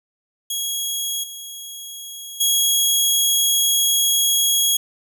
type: tone with level steps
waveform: 15% pulse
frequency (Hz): 3312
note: G#7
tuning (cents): -5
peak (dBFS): -15 / -25 / -8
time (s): 0.5-4.77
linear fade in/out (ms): 5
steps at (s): 1.23 / 2.4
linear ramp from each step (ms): 10
effects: none